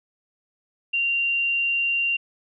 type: tone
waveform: sine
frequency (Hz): 2770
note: F7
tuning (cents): -15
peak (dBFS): -20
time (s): 0.93-2.17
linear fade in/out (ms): 10
effects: none